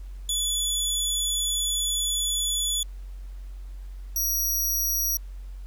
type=tone pair in turn; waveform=20% pulse; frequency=3435 / 5756 Hz; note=A7 / F#8; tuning=-42 / -49 cents; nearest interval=major sixth; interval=893 cents; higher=second; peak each=-18 dBFS; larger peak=neither; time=0.29-2.83 / 4.16-5.17 s; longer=first; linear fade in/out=2 ms; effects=added 46 Hz sine -35 dBFS peak until 5.66 s + pink hiss -60 dBFS RMS until 5.66 s